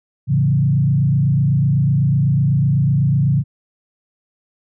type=tone with frequency modulation; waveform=sine; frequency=138.59 Hz; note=C#3; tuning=in tune; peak=-12 dBFS; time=0.27-3.44 s; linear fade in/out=50 ms; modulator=28 Hz; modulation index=0.99; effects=none